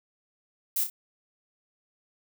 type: noise with echo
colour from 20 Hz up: violet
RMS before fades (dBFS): -27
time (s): 0.76-0.84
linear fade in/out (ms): 5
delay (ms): 30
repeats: 2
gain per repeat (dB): -7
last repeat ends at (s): 0.9
effects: none